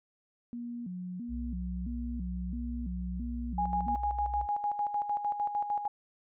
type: tone with vibrato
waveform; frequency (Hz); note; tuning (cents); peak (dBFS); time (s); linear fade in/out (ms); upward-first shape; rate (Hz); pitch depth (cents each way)
sine; 207.7; G#3; 0; -36; 0.53-3.95; 0; square; 1.5; 240
type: tone with pitch glide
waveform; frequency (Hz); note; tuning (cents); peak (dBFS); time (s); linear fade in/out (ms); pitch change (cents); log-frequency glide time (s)
sine; 62.7 to 62.23; B1 to B1; +27 to +14; -35; 1.28-4.48; 50; -13; 1.54-4.13
type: tone with tremolo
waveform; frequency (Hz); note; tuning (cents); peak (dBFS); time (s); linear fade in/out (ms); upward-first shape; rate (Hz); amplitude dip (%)
sine; 825; G#5; -12; -27; 3.58-5.88; 5; square; 6.6; 60
effects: none